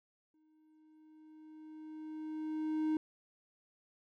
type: tone with exponential growth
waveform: triangle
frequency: 311.1 Hz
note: D#4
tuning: in tune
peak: -27 dBFS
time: 0.34-2.97 s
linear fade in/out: 2 ms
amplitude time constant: 570 ms
effects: none